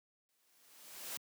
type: noise with exponential growth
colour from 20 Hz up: white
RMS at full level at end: -41 dBFS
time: 0.29-1.17 s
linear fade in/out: 0 ms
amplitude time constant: 190 ms
effects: high-pass 200 Hz 12 dB/octave